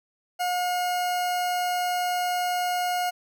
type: tone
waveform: 40% pulse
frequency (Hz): 718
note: F5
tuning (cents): +48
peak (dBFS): -23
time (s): 0.39-3.11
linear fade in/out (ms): 20
effects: none